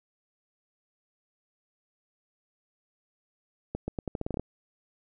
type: accelerating click train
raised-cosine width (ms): 2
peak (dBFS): -18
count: 11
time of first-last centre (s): 3.75-4.396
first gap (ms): 130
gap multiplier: 0.83
effects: none